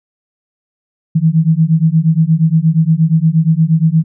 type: beating tone pair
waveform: sine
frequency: 156.9 / 165.4 Hz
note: D#3 / E3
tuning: +15 / +6 cents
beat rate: 8.5 Hz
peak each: -11 dBFS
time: 1.15-4.04 s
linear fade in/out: 10 ms
effects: none